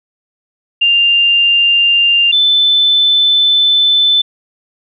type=tone pair in turn; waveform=sine; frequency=2794 / 3520 Hz; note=F7 / A7; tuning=0 / 0 cents; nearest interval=major third; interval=400 cents; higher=second; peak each=-7 dBFS; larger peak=neither; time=0.81-2.32 / 2.32-4.22 s; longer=second; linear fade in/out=10 ms; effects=none